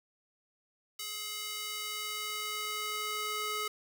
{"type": "tone with high-pass filter sweep", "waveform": "square", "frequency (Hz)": 424.1, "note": "G#4", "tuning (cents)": 36, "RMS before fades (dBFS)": -37, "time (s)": [0.99, 3.68], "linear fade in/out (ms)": 5, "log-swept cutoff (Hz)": [3200, 1000], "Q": 0.78, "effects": []}